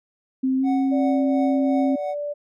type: tone with pitch glide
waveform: sine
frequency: 262.1 to 269 Hz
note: C4 to C4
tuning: +3 to +48 cents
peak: -18 dBFS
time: 0.43-1.96 s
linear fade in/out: 10 ms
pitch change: +45 cents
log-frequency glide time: 0.58-0.64 s
type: tone with tremolo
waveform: triangle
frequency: 740 Hz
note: F#5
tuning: in tune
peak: -23 dBFS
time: 0.63-2.15 s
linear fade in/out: 50 ms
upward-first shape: triangle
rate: 2.8 Hz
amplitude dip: 75%
type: tone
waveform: sine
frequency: 584 Hz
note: D5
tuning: 10 cents flat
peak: -25 dBFS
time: 0.91-2.34 s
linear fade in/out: 20 ms
effects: none